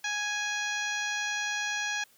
harmonic tone, 830.6 Hz, G#5, in tune, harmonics 1 / 2 / 3 / 4 / 5 / 6 / 7 / 8, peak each -39 / -32 / -36 / -39 / -42 / -47 / -40 / -44 dBFS, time 0.04-2.04 s, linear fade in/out 5 ms, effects white hiss -62 dBFS RMS until 2.17 s + high-pass 80 Hz 12 dB/octave

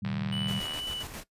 sine chord, A half-diminished seventh, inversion none, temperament equal with one note detuned, 110.64 / 130.81 / 155.56 / 196 Hz, A2 / C3 / Eb3 / G3, +10 / 0 / 0 / 0 cents, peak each -37 / -38 / -38 / -32 dBFS, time 0.02-0.6 s, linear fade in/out 10 ms
click train, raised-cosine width 0.3 ms, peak -23 dBFS, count 57, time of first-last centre 0.05-0.788 s, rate 75.9 Hz
triangle tone with vibrato, 2960 Hz, F#7, in tune, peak -32 dBFS, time 0.32-1.03 s, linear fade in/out 5 ms, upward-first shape sine, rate 2.2 Hz, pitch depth 10 cents each way
pink noise with tremolo, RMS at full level -40 dBFS, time 0.47-1.24 s, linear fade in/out 20 ms, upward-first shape square, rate 7.5 Hz, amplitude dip 45%
effects noise-tail reverb RT60 0.1 s tail -17 dB re dry + resampled to 32000 Hz

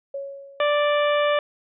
sine tone with exponential decay, 554.4 Hz, C#5, in tune, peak -26 dBFS, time 0.14-1.06 s, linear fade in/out 5 ms, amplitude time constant 200 ms
harmonic tone, 587.3 Hz, D5, in tune, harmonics 1 / 2 / 3 / 4 / 5 / 6, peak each -19 / -25 / -29 / -31 / -33 / -35 dBFS, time 0.6-1.39 s, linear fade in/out 2 ms
effects none

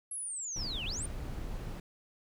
sine linear two-way sweep, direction down then up, 11175 to 2455 to 9400 Hz, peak -36 dBFS, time 0.11-1.06 s, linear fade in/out 5 ms, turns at 0.85 s
brown noise, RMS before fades -39 dBFS, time 0.56-1.8 s, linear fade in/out 2 ms
effects none

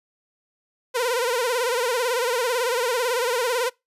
sawtooth tone with vibrato, 485.7 Hz, B4, 29 cents flat, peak -17 dBFS, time 0.94-3.7 s, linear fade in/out 20 ms, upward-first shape sine, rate 18 Hz, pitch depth 110 cents each way, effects noise-tail reverb RT60 0.2 s tail -24 dB re dry + resampled to 32000 Hz

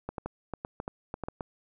clicks, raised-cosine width 1 ms, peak -20 dBFS, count 11, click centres 0.09 / 0.182 / 0.26 / 0.537 / 0.649 / 0.801 / 0.879 / 1.141 / 1.237 / 1.285 / 1.408 s, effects none

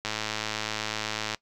click train, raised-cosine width 0.2 ms, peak -12 dBFS, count 141, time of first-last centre 0.05-1.346 s, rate 108 Hz, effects noise-tail reverb RT60 0.1 s tail -21 dB re dry

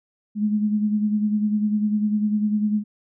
sine beating tone pair, 210 / 220 Hz, G#3 / A3, +19 / 0 cents, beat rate 10 Hz, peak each -19 / -28 dBFS, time 0.35-2.84 s, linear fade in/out 50 ms, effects none

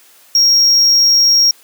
triangle tone, 5588 Hz, F8, in tune, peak -6 dBFS, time 0.35-1.51 s, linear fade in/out 2 ms, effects white hiss -46 dBFS RMS until 1.63 s + high-pass 300 Hz 12 dB/octave

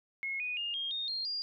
sine tone with pitch steps, 2169 / 2477 / 2829 / 3231 / 3690 / 4215 / 4813 Hz, C#7 / D#7 / F7 / G#7 / A#7 / C8 / D8, -38 / -8 / +22 / -48 / -18 / +12 / +42 cents, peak -33 dBFS, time 0.23-1.42 s, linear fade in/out 0 ms, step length 170 ms, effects none

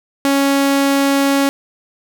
sawtooth tone, 277.2 Hz, C#4, in tune, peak -8 dBFS, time 0.25-1.49 s, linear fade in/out 0 ms, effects none

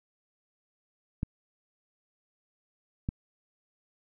clicks, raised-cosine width 5 ms, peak -17 dBFS, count 2, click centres 1.231 / 3.089 s, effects none

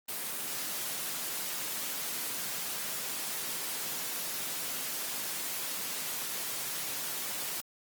white high-pass noise, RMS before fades -36 dBFS, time 0.08-7.61 s, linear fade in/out 10 ms, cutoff 120 Hz, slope 48 dB/octave, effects Opus 24 kbps

